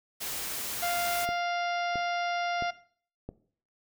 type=noise; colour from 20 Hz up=white; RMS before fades=-35 dBFS; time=0.2-1.26 s; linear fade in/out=20 ms
type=harmonic tone; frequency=698.5 Hz; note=F5; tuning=in tune; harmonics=1 / 2 / 3 / 4 / 5 / 6 / 7 / 8; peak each=-29 / -36 / -38 / -43 / -45 / -49 / -48 / -48 dBFS; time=0.82-2.71 s; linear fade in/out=10 ms
type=click train; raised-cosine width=2 ms; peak=-24 dBFS; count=4; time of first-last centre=1.29-3.29 s; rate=1.5 Hz
effects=noise-tail reverb RT60 0.5 s tail -17 dB re dry

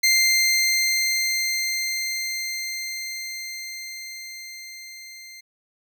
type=tone with level ramp; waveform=20% pulse; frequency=2093 Hz; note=C7; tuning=in tune; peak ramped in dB=-10 to -35 dBFS; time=0.03-5.41 s; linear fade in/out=10 ms; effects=none

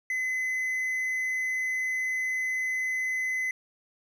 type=tone; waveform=triangle; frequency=2031 Hz; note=B6; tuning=48 cents sharp; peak=-25 dBFS; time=0.1-3.51 s; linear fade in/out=2 ms; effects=none

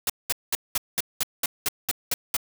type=noise bursts; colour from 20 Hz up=white; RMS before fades=-24 dBFS; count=11; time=0.07-2.367 s; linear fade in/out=2 ms; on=27 ms; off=200 ms; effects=none

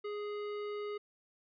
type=tone with tanh clipping; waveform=sine; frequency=415.3 Hz; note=G#4; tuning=in tune; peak=-39 dBFS; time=0.04-0.98 s; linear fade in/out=10 ms; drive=18 dB; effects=resampled to 11025 Hz

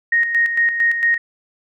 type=tone with tremolo; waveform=sine; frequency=1864.7 Hz; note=A#6; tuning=in tune; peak=-12 dBFS; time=0.12-1.18 s; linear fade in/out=5 ms; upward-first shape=square; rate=4.4 Hz; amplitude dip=55%; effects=none

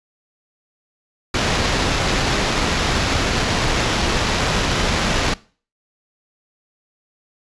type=noise with sample-and-hold; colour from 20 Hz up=pink; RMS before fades=-19 dBFS; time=1.34-5.34 s; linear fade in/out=5 ms; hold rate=8820 Hz; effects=noise-tail reverb RT60 0.4 s tail -21 dB re dry + resampled to 22050 Hz

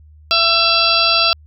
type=harmonic tone; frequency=671 Hz; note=E5; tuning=31 cents sharp; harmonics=1 / 2 / 4 / 5 / 6 / 7 / 8; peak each=-22 / -18 / -18 / -20 / -20 / -16 / -26 dBFS; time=0.31-1.33 s; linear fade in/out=0 ms; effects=added 76 Hz sine -41 dBFS peak until 1.46 s

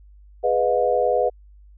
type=chord; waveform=sine; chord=F half-diminished seventh; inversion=first; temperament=equal with one note detuned; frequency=415.3 / 493.9 / 622.3 / 713.5 Hz; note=Ab4 / Cb5 / Eb5 / F5; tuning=0 / 0 / 0 / +37 cents; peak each=-25 / -20 / -23 / -23 dBFS; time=0.43-1.3 s; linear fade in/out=20 ms; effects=added 50 Hz sine -45 dBFS peak until 1.77 s

